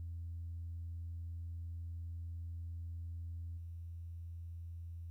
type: tone with level steps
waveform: sine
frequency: 84.3 Hz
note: E2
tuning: 39 cents sharp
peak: -40 / -43 dBFS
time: 0-5.1 s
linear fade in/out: 0 ms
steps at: 3.57 s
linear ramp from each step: 10 ms
effects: tanh soft clip ceiling -37 dBFS + 13-bit